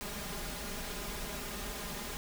pink noise with comb filter, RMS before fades -40 dBFS, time 0.01-2.17 s, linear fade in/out 0 ms, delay 4.9 ms, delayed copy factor +0.85, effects none

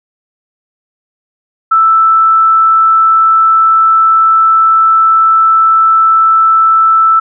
sine tone, 1321 Hz, E6, 3 cents sharp, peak -4 dBFS, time 1.71-7.2 s, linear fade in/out 10 ms, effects none

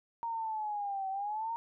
sine linear two-way sweep, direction down then up, 933 to 762 to 933 Hz, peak -33 dBFS, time 0.23-1.56 s, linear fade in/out 0 ms, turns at 1.09 s, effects none

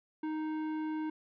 sine tone with tanh clipping, 311.1 Hz, D#4, in tune, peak -35 dBFS, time 0.23-1.1 s, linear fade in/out 5 ms, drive 13 dB, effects none

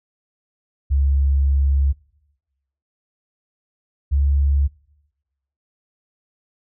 sine tone pair in turn, 69.2 / 70.25 Hz, C#2 / C#2, -2 / +24 cents, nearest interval unison, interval 26 cents, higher second, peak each -14 dBFS, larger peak neither, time 0.9-1.93 / 4.11-4.68 s, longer first, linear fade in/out 20 ms, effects noise-tail reverb RT60 1.0 s tail -23 dB re dry

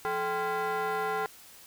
sine tone with frequency modulation, 174.61 Hz, F3, in tune, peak -25 dBFS, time 0.05-1.26 s, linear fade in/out 0 ms, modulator 607 Hz, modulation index 2.2, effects tanh soft clip ceiling -27 dBFS + white hiss -52 dBFS RMS until 1.66 s

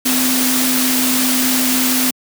sine tone in noise, 255.7 Hz, C4, 40 cents flat, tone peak -17 dBFS, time 0.05-2.11 s, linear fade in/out 10 ms, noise white, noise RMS -17 dBFS, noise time 0.05-2.11 s, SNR -3 dB, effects high-pass 150 Hz 12 dB/octave

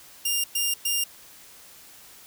10% pulse tone bursts, 2804 Hz, F7, 6 cents sharp, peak -14 dBFS, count 3, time 0.25-1.04 s, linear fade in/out 5 ms, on 190 ms, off 110 ms, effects white hiss -49 dBFS RMS until 2.26 s

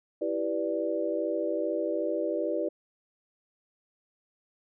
sine chord, E minor seventh, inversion none, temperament equal, 329.6 / 392 / 493.9 / 587.3 Hz, E4 / G4 / B4 / D5, 0 / 0 / 0 / 0 cents, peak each -32 / -34 / -33 / -31 dBFS, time 0.21-2.69 s, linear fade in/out 10 ms, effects none

